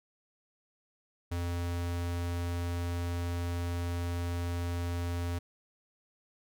square tone, 86.7 Hz, F2, 12 cents flat, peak -32 dBFS, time 1.31-5.39 s, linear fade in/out 10 ms, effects none

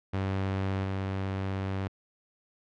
sawtooth tone with level steps, 96.3 Hz, G2, 30 cents flat, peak -24 / -26 dBFS, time 0.13-1.88 s, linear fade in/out 10 ms, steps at 0.84 s, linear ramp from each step 2 ms, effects low-pass 3000 Hz 12 dB/octave

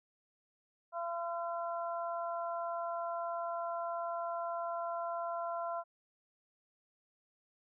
harmonic tone, 340.2 Hz, F4, 45 cents flat, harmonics 2 / 3 / 4, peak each -37 / -41 / -43 dBFS, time 0.92-5.84 s, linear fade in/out 50 ms, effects none

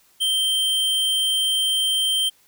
square tone, 3136 Hz, G7, in tune, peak -19 dBFS, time 0.2-2.3 s, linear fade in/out 20 ms, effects white hiss -58 dBFS RMS until 2.47 s

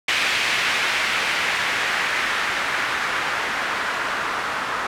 blue noise with low-pass filter sweep, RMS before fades -23 dBFS, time 0.08-4.87 s, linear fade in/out 5 ms, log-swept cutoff 2400 to 1300 Hz, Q 1.5, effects none

